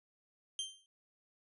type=tone with exponential decay; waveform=sawtooth; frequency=3147 Hz; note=G7; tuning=6 cents sharp; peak=-30 dBFS; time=0.59-0.86 s; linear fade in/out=1 ms; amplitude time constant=58 ms; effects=resampled to 24000 Hz